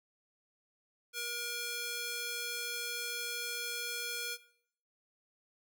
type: tone with high-pass filter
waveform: square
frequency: 476.6 Hz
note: A#4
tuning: 38 cents sharp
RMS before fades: -38 dBFS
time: 1.13-4.38 s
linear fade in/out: 50 ms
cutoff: 1800 Hz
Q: 0.68
effects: noise-tail reverb RT60 0.6 s tail -18 dB re dry